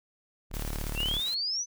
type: tone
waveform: sawtooth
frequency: 36.71 Hz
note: D1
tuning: in tune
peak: -28 dBFS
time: 0.5-1.21 s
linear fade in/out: 50 ms
type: noise with tremolo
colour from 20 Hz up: white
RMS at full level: -41 dBFS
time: 0.53-1.35 s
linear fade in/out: 20 ms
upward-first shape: sine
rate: 15 Hz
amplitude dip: 40%
type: exponential sweep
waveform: sine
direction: up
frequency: 2645 to 6160 Hz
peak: -28 dBFS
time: 0.95-1.66 s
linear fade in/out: 50 ms
effects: none